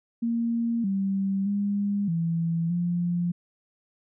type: tone with pitch steps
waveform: sine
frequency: 232.5 / 194.7 / 202.3 / 166.4 / 174.3 Hz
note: A#3 / G3 / G#3 / E3 / F3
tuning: -4 / -12 / -45 / +17 / -3 cents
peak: -23 dBFS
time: 0.22-3.32 s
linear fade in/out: 10 ms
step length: 620 ms
effects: none